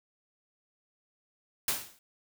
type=noise with exponential decay; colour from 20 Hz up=white; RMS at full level=-26 dBFS; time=1.68-1.99 s; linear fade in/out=2 ms; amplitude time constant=67 ms; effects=none